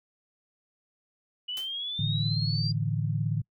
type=exponential sweep; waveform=sine; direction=up; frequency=2923 to 4811 Hz; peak=-31 dBFS; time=1.48-2.72 s; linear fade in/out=10 ms
type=noise with exponential decay; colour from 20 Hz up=white; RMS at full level=-39 dBFS; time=1.57-1.75 s; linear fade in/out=1 ms; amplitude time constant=37 ms
type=chord; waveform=sine; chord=A suspended fourth; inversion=none; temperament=equal; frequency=110 / 146.83 / 164.81 Hz; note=A2 / D3 / E3; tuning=0 / 0 / 0 cents; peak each=-29 / -29 / -33 dBFS; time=1.99-3.42 s; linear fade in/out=5 ms
effects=noise-tail reverb RT60 0.1 s tail -26 dB re dry